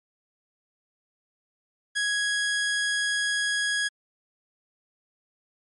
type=tone; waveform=sawtooth; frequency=1661.2 Hz; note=G#6; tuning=in tune; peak=-20 dBFS; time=1.95-3.89 s; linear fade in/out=20 ms; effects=MP3 48 kbps